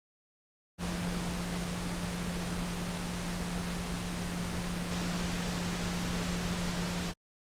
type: tone in noise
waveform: sine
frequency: 175.5 Hz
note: F3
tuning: 9 cents sharp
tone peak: -34 dBFS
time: 0.78-7.14 s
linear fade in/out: 50 ms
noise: pink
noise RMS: -36 dBFS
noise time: 0.78-7.14 s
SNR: -1 dB
effects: low-pass 8000 Hz 12 dB/octave + Opus 32 kbps